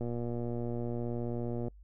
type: click train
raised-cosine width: 2 ms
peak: -24 dBFS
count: 200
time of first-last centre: 0.01-1.682 s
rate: 119 Hz
effects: noise-tail reverb RT60 0.1 s tail -26 dB re dry + added 50 Hz sine -51 dBFS peak until 1.83 s